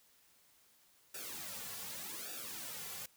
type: noise with flanger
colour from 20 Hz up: white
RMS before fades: -45 dBFS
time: 1.14-3.06 s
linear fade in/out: 5 ms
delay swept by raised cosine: 0.95 to 3.25 ms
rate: 0.85 Hz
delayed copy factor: -0.95
effects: white hiss -68 dBFS RMS until 3.16 s